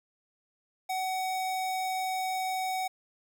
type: tone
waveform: square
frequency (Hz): 751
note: F#5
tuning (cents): +26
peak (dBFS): -30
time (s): 0.89-2.88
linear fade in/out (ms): 10
effects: 10-bit